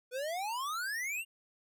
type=exponential sweep; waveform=square; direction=up; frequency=483.2 to 2859 Hz; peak=-35 dBFS; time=0.11-1.25 s; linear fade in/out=50 ms; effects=none